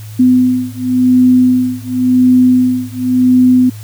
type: beating tone pair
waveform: sine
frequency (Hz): 252 / 252.92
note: B3 / B3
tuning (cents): +35 / +41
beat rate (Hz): 0.92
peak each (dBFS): -10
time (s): 0.19-3.7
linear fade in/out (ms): 10
effects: added 107 Hz sine -26 dBFS peak until 3.83 s + white hiss -39 dBFS RMS until 3.83 s